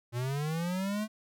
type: linear sweep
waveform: square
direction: up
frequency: 116.54 to 219.3 Hz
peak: -31 dBFS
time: 0.12-1.08 s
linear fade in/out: 50 ms
effects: none